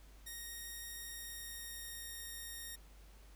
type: tone with pitch glide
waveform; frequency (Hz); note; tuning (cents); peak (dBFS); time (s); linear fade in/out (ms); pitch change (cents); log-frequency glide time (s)
5% pulse; 1866 to 1855.3; A#6 to A#6; +1 to -9; -35; 0.26-2.76; 10; -10; 0.92-2.19
effects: added 50 Hz sine -56 dBFS peak until 3.35 s + pink hiss -65 dBFS RMS until 3.35 s